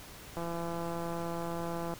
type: click train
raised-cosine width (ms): 1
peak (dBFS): -24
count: 266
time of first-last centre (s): 0.37-1.938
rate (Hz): 169
effects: pink hiss -49 dBFS RMS until 1.99 s